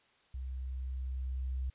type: tone with level ramp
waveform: sine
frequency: 64.6 Hz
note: C2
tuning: 21 cents flat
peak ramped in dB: -37 to -32 dBFS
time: 0.34-1.7 s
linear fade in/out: 5 ms
effects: white hiss -68 dBFS RMS until 1.74 s + resampled to 8000 Hz